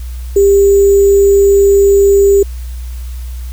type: tone with sample-and-hold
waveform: sine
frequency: 397.4 Hz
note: G4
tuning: 24 cents sharp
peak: -4 dBFS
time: 0.36-2.43 s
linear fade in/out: 5 ms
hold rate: 7350 Hz
effects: added 61 Hz sine -20 dBFS peak until 3.52 s + white hiss -40 dBFS RMS until 3.52 s